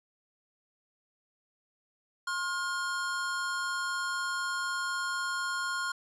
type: tone pair together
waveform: square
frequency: 1067 / 1423 Hz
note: C6 / F6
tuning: +34 / +32 cents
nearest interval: perfect fourth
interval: 498 cents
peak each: -36 / -33 dBFS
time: 2.27-5.92 s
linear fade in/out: 5 ms
effects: resampled to 22050 Hz